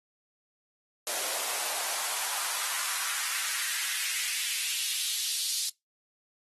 white noise with high-pass filter sweep, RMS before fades -31 dBFS, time 1.07-5.69 s, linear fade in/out 0 ms, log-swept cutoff 490 to 4300 Hz, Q 1.8, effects noise-tail reverb RT60 0.2 s tail -25 dB re dry + AAC 32 kbps

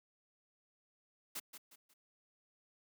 white noise with echo, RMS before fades -42 dBFS, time 1.35-1.4 s, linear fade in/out 10 ms, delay 180 ms, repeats 3, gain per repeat -9 dB, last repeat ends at 1.94 s, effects high-pass 150 Hz 12 dB/octave

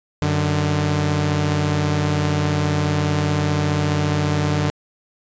sawtooth tone pair together, 94.2 / 148.8 Hz, F#2 / D3, +32 / +23 cents, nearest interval minor sixth, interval 791 cents, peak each -18 / -15 dBFS, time 0.22-4.7 s, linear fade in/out 0 ms, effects resampled to 16000 Hz

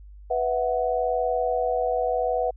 sine chord, B suspended fourth, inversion none, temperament equal, 493.9 / 659.3 / 740 Hz, B4 / E5 / F#5, 0 / 0 / 0 cents, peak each -25 / -27 / -26 dBFS, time 0.3-2.51 s, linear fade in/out 10 ms, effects added 50 Hz sine -42 dBFS peak until 2.56 s

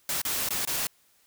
white noise with dropouts, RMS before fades -29 dBFS, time 0.09-0.87 s, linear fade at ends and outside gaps 1 ms, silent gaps 0.217-0.251 / 0.488-0.506 / 0.651-0.674 s, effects white hiss -64 dBFS RMS until 1.26 s

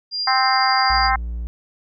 sine tone with tremolo, 4800 Hz, D8, 37 cents sharp, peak -20 dBFS, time 0.11-1.11 s, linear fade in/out 50 ms, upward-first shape sine, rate 12 Hz, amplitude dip 25%
harmonic tone, 261.6 Hz, C4, in tune, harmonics 3 / 4 / 5 / 6 / 7 / 8, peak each -19 / -21 / -23 / -25 / -26 / -27 dBFS, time 0.27-1.16 s, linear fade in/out 5 ms
triangle tone, 58.27 Hz, A#1, in tune, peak -22 dBFS, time 0.9-1.47 s, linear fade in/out 0 ms
effects none

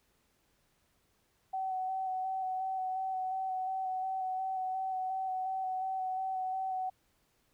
sine tone with vibrato, 755 Hz, F#5, 35 cents sharp, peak -32 dBFS, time 1.53-6.9 s, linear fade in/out 10 ms, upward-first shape square, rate 2.8 Hz, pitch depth 15 cents each way, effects pink hiss -73 dBFS RMS until 7.53 s

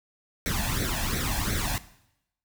pink noise with flanger, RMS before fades -28 dBFS, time 0.46-1.78 s, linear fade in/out 0 ms, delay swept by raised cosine 0.5 to 1.21 ms, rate 2.8 Hz, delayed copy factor +0.8, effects noise-tail reverb RT60 0.8 s tail -17 dB re dry

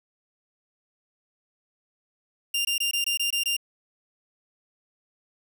sawtooth tone bursts, 2794 Hz, F7, in tune, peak -20 dBFS, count 8, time 2.54-3.567 s, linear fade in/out 5 ms, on 110 ms, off 21 ms, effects none

